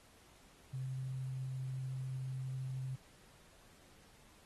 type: tone with quantisation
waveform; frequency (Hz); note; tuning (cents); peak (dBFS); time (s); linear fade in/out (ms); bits
sine; 130.81; C3; 0; -38; 0.73-2.96; 10; 11
effects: pink hiss -64 dBFS RMS until 4.45 s + AAC 32 kbps